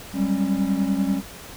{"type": "tone cluster", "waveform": "triangle", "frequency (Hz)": [191, 201.2, 272.3], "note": ["G3", "G3", "C#4"], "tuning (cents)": [-45, 45, -31], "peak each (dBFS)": -22, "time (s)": [0.13, 1.22], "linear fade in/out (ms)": 50, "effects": ["pink hiss -40 dBFS RMS until 1.56 s"]}